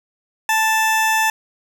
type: tone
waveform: 20% pulse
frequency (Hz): 880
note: A5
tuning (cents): 0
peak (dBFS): -10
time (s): 0.49-1.3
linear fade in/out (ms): 2
effects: none